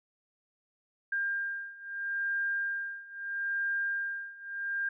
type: beating tone pair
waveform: sine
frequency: 1600 / 1600.77 Hz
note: G6 / G6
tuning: +35 / +36 cents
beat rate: 0.77 Hz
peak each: -35 / -33 dBFS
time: 1.12-4.89 s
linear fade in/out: 5 ms
effects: none